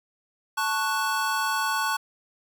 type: chord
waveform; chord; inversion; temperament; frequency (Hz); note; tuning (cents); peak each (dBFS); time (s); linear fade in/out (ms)
square; F# minor; first; equal; 880 / 1108.7 / 1480; A5 / C#6 / F#6; 0 / 0 / 0; -29; 0.57-1.97; 10
effects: none